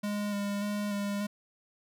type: tone with vibrato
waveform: square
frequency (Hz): 204.4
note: G#3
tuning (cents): -27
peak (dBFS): -31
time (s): 0.03-1.27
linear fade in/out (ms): 10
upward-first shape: square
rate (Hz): 1.7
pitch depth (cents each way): 17
effects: none